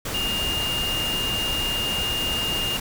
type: tone in noise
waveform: sine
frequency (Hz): 2824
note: F7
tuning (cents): +19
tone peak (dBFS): -24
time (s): 0.14-2.77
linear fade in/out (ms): 5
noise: pink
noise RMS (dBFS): -29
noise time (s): 0.05-2.8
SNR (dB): +2
effects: none